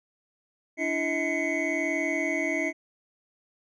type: tone cluster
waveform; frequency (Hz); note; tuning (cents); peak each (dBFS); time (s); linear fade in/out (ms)
triangle; 292 / 333 / 639 / 2036 / 2213; D4 / E4 / D#5 / C7 / C#7; -10 / +18 / +46 / -48 / -3; -30; 0.77-2.73; 50
effects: resampled to 22050 Hz